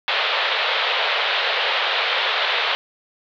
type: band-pass noise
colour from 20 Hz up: white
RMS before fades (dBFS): -21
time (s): 0.08-2.75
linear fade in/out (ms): 0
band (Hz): 450 to 3900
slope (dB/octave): 48
effects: none